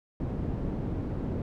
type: low-pass noise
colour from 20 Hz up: white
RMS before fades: -32 dBFS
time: 0.2-1.42 s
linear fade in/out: 2 ms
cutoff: 230 Hz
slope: 12 dB/octave
effects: none